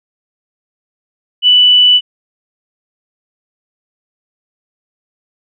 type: tone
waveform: sine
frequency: 2973 Hz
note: F#7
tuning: 8 cents sharp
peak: -4 dBFS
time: 1.42-2.01 s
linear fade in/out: 50 ms
effects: none